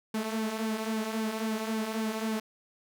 sawtooth tone with flanger, 220 Hz, A3, in tune, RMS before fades -32 dBFS, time 0.14-2.4 s, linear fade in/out 5 ms, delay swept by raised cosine 1.5 to 5.2 ms, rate 3.7 Hz, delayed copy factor -0.55, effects none

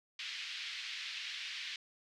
pink band-pass noise, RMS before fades -43 dBFS, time 0.19-1.76 s, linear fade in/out 2 ms, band 2100 to 4500 Hz, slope 24 dB/octave, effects none

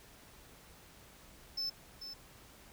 triangle tone with echo, 5270 Hz, E8, 1 cent flat, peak -33 dBFS, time 1.57-1.7 s, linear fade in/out 10 ms, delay 440 ms, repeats 1, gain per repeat -9 dB, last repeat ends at 2.14 s, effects added 60 Hz sine -68 dBFS peak until 2.72 s + pink hiss -58 dBFS RMS until 2.72 s

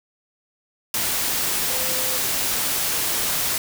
sine tone in noise, 514 Hz, C5, 31 cents flat, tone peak -33 dBFS, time 1.7-2.17 s, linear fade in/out 2 ms, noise white, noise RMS -23 dBFS, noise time 0.94-3.58 s, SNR -13 dB, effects none

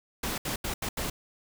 pink noise bursts at uneven times, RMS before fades -32 dBFS, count 5, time 0.23-0.38 / 0.45-0.56 / 0.64-0.74 / 0.82-0.89 / 0.97-1.1 s, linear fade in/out 5 ms, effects none

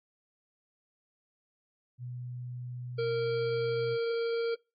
sine tone, 123.47 Hz, B2, in tune, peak -37 dBFS, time 1.98-3.98 s, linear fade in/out 50 ms
harmonic tone, 463.1 Hz, A#4, 11 cents flat, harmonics 1 / 3 / 5 / 7 / 9 / 10, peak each -28 / -42 / -46 / -49 / -52 / -49 dBFS, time 2.98-4.55 s, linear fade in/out 10 ms
effects noise-tail reverb RT60 0.3 s tail -26 dB re dry + AAC 32 kbps

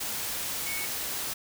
sine tone in noise, 2217 Hz, C#7, in tune, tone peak -35 dBFS, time 0.66-0.86 s, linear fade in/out 10 ms, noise white, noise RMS -33 dBFS, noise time 0-1.34 s, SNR -5 dB, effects none

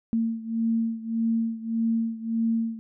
sine beating tone pair, 226.7 / 228.4 Hz, A#3 / A#3, -48 / -35 cents, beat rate 1.7 Hz, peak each -25 / -28 dBFS, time 0.13-2.79 s, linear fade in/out 0 ms, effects none

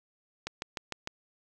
click train, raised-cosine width 0.2 ms, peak -17 dBFS, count 5, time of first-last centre 0.47-1.074 s, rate 6.62 Hz, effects none

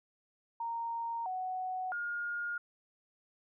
sine tone with pitch steps, 927 / 743 / 1422 Hz, A#5 / F#5 / F6, -10 / +7 / +31 cents, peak -34 dBFS, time 0.6-2.58 s, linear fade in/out 5 ms, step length 660 ms, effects none

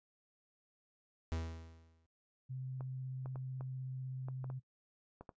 45% pulse tone with exponential decay, 81.6 Hz, E2, 17 cents flat, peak -34 dBFS, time 1.32-2.06 s, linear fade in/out 0 ms, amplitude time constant 160 ms
sine tone with vibrato, 130 Hz, C3, 11 cents flat, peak -40 dBFS, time 2.49-4.6 s, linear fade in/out 20 ms, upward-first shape sine, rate 16 Hz, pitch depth 10 cents each way
clicks, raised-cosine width 1 ms, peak -35 dBFS, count 9, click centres 2.808 / 3.259 / 3.358 / 3.609 / 4.285 / 4.443 / 4.501 / 5.21 / 5.292 s
effects noise-tail reverb RT60 0.1 s tail -17 dB re dry + resampled to 16000 Hz

